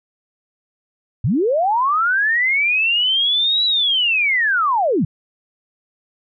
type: linear two-way sweep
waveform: sine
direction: up then down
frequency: 89.5 to 3955 to 121.5 Hz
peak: -14 dBFS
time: 1.24-5.05 s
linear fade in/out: 5 ms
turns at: 3.65 s
effects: none